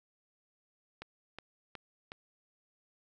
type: click train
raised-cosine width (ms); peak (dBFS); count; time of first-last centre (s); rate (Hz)
0.3; -27; 4; 1.02-2.119; 2.73
effects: none